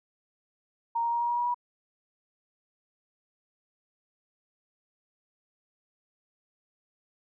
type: tone with pitch steps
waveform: sine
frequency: 930 / 936.5 / 943 / 949.5 / 956.1 / 962.8 / 969.5 Hz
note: A#5 / A#5 / A#5 / A#5 / A#5 / B5 / B5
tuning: -4 / +8 / +20 / +32 / +44 / -44 / -32 cents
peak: -25 dBFS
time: 0.95-1.545 s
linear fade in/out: 10 ms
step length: 85 ms
effects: none